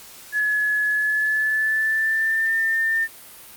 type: tone with pitch glide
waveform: sine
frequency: 1700 to 1801.1 Hz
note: G#6 to A6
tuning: +40 to +40 cents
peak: -18 dBFS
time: 0.32-3.08 s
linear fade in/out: 50 ms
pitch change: +100 cents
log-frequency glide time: 0.9-2.56 s
effects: white hiss -43 dBFS RMS until 3.56 s + Opus 48 kbps